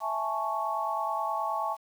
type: chord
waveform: sine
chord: A major seventh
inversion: second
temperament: equal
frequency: 659.3 / 830.6 / 880 / 1108.7 Hz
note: E5 / G#5 / A5 / C#6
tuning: 0 / 0 / 0 / 0 cents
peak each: -35 / -34 / -33 / -32 dBFS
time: 0-1.77 s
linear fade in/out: 50 ms
effects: 9-bit